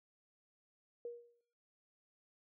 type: tone with exponential decay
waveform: sine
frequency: 475.3 Hz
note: A#4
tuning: 34 cents sharp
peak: -39 dBFS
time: 1.05-1.41 s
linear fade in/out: 2 ms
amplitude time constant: 78 ms
effects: noise-tail reverb RT60 0.6 s tail -21 dB re dry